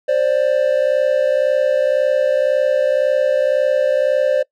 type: tone pair together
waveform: triangle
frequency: 527.1 / 589 Hz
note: C5 / D5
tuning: +13 / +5 cents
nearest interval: major second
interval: 192 cents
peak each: -14 dBFS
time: 0.08-4.43 s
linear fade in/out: 10 ms
effects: noise-tail reverb RT60 0.1 s tail -23 dB re dry